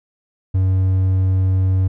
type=tone; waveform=triangle; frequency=94.1 Hz; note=F#2; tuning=30 cents sharp; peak=-11 dBFS; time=0.54-1.88 s; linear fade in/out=10 ms; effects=none